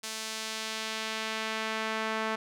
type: tone with band-pass filter sweep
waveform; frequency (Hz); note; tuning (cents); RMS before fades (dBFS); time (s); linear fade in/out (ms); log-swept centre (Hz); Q
sawtooth; 220; A3; 0; -34; 0.03-2.36; 10; 6400 to 1400; 0.79
effects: none